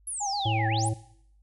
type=exponential two-way sweep; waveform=sine; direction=down then up; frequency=11175 to 1661.2 to 11175 Hz; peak=-31 dBFS; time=0.07-0.89 s; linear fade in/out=5 ms; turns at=0.68 s
type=tone with vibrato; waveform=sine; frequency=803 Hz; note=G5; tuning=41 cents sharp; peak=-28 dBFS; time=0.2-0.9 s; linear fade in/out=20 ms; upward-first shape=square; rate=7.7 Hz; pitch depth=39 cents each way
type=harmonic tone; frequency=110 Hz; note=A2; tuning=in tune; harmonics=1 / 3 / 5 / 7; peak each=-25 / -35 / -39 / -42 dBFS; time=0.45-0.94 s; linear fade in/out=10 ms
effects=noise-tail reverb RT60 0.7 s tail -18 dB re dry + added 50 Hz sine -57 dBFS peak until 1.42 s